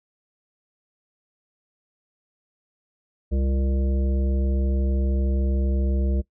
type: harmonic tone with a mistuned harmonic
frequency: 66.3 Hz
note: C2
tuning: 23 cents sharp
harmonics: 1 / 3 / 5 / 7 / 9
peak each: -20 / -30 / -34 / -37 / -39 dBFS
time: 3.31-6.22 s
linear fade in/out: 20 ms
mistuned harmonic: 5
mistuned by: +67 cents
effects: noise-tail reverb RT60 0.1 s tail -20 dB re dry